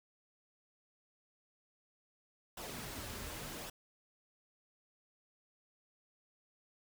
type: noise with flanger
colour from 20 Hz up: pink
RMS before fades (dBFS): -45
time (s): 2.57-3.7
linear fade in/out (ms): 5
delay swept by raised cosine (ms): 0.45 to 6.45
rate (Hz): 0.89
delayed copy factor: -0.5
effects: none